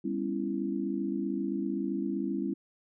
sine chord, C# half-diminished seventh, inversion second, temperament just, 199.57 / 249.5 / 277.2 / 332.6 Hz, G3 / B3 / C#4 / E4, +31 / +18 / 0 / +16 cents, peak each -34 / -38 / -34 / -34 dBFS, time 0.04-2.54 s, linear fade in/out 10 ms, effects none

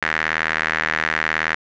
sawtooth tone with band-pass filter, 79.1 Hz, D#2, 29 cents sharp, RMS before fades -22 dBFS, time 0.02-1.55 s, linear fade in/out 5 ms, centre 1800 Hz, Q 3.6, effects resampled to 16000 Hz + 7-bit

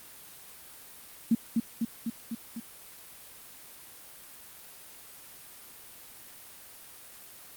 sine tone with echo, 229.2 Hz, A#3, 29 cents flat, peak -19 dBFS, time 1.31-1.35 s, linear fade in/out 5 ms, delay 250 ms, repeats 5, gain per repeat -3 dB, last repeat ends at 2.6 s, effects white hiss -49 dBFS RMS until 7.56 s + Opus 32 kbps

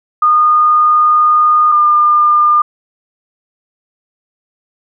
sine tone pair in turn, 1224 / 1203.7 Hz, D#6 / D6, -29 / +42 cents, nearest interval unison, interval 29 cents, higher first, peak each -6 dBFS, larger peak neither, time 0.22-1.72 / 1.72-2.62 s, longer first, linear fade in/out 5 ms, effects none

